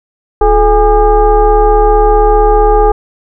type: tone with frequency modulation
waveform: sine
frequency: 428.7 Hz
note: A4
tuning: 45 cents flat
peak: -4 dBFS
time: 0.41-2.92 s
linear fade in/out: 5 ms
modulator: 391 Hz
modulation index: 1.3
effects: none